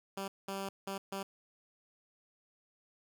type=tone bursts at uneven times; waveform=10% pulse; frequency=195.3 Hz; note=G3; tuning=6 cents flat; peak=-29 dBFS; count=4; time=0.17-0.28 / 0.48-0.69 / 0.87-0.98 / 1.12-1.23 s; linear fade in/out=5 ms; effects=none